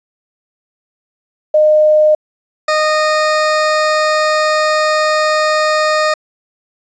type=tone pair in turn; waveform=sine / 20% pulse; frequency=612 / 616.3 Hz; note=D#5 / D#5; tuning=-29 / -17 cents; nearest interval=unison; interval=12 cents; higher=second; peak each=-6 dBFS; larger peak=neither; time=1.54-2.15 / 2.68-6.14 s; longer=second; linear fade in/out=5 ms; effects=resampled to 16000 Hz + 8-bit